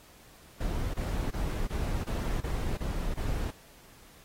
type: noise bursts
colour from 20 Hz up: brown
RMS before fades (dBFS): -31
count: 8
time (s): 0.6-3.509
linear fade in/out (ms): 10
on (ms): 340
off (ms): 27
effects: pink hiss -56 dBFS RMS until 4.24 s + AAC 48 kbps